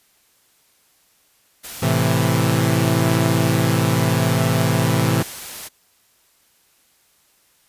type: noise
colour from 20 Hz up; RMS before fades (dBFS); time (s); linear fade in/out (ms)
white; -33; 1.63-5.69; 20
type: chord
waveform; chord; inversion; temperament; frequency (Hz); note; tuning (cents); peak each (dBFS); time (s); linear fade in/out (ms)
sawtooth; A minor; none; equal; 110 / 130.81 / 164.81; A2 / C3 / E3; 0 / 0 / 0; -16; 1.82-5.23; 10
effects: white hiss -59 dBFS RMS until 7.68 s + resampled to 32000 Hz